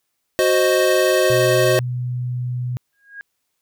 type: chord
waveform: square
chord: C diminished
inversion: second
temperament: equal with one note detuned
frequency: 370 / 523.3 / 620.5 Hz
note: Gb4 / C5 / Eb5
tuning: 0 / 0 / -5 cents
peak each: -19 dBFS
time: 0.39-1.79 s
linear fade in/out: 0 ms
type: tone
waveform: sine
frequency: 124 Hz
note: B2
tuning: 7 cents sharp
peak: -21 dBFS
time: 1.3-2.77 s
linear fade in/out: 0 ms
type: tone with exponential growth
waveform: sine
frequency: 1636 Hz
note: G#6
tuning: 26 cents flat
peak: -28 dBFS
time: 2.93-3.21 s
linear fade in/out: 0 ms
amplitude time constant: 59 ms
effects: white hiss -73 dBFS RMS until 3.61 s